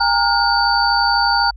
sine tone cluster, 809 / 921 / 1426 / 4568 Hz, G#5 / A#5 / F6 / D8, -46 / -21 / +36 / -49 cents, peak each -18 dBFS, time 0-1.51 s, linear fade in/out 10 ms, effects added 50 Hz sine -33 dBFS peak until 1.56 s + MP3 96 kbps

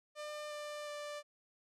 sawtooth tone with pitch steps, 599 / 594.2 / 589.4 Hz, D5 / D5 / D5, +34 / +20 / +6 cents, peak -38 dBFS, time 0.15-1.23 s, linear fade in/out 50 ms, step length 360 ms, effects low-pass 9000 Hz 12 dB/octave

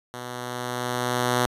5% pulse tone with level ramp, 123.47 Hz, B2, in tune, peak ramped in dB -23 to -8 dBFS, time 0.14-1.46 s, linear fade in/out 0 ms, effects resampled to 32000 Hz

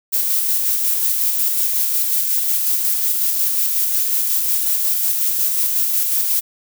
violet noise with tremolo, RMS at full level -17 dBFS, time 0.12-6.41 s, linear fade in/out 20 ms, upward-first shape square, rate 5.5 Hz, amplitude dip 25%, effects none

